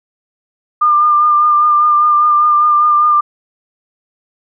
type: tone with vibrato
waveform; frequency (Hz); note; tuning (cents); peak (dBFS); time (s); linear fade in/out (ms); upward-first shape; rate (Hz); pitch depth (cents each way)
sine; 1201; D6; +38; -7; 0.81-3.21; 10; sine; 5; 22
effects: none